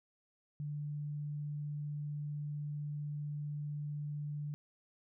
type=tone; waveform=sine; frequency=147.4 Hz; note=D3; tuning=7 cents sharp; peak=-37 dBFS; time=0.6-4.54 s; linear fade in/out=0 ms; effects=none